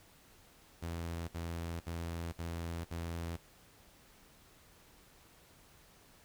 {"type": "tone bursts", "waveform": "sawtooth", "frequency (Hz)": 84.1, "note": "E2", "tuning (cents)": 35, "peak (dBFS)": -34, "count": 5, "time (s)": [0.82, 3.368], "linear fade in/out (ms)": 10, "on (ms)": 460, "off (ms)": 62, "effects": ["pink hiss -62 dBFS RMS until 6.24 s"]}